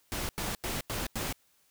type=noise bursts; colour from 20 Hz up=pink; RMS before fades=-34 dBFS; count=5; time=0.12-1.326 s; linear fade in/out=0 ms; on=170 ms; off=89 ms; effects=white hiss -68 dBFS RMS until 1.7 s